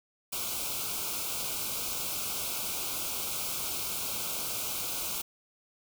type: band-stop noise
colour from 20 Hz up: white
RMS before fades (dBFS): -34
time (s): 0.32-5.22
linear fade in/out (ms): 10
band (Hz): 1500 to 2200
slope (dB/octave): 96
effects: none